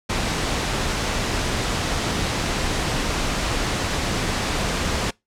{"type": "noise", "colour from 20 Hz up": "pink", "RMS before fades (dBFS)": -23, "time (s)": [0.09, 5.11], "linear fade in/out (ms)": 10, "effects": ["noise-tail reverb RT60 0.2 s tail -24 dB re dry", "low-pass 7000 Hz 12 dB/octave"]}